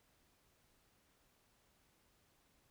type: silence
effects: pink hiss -74 dBFS RMS until 2.7 s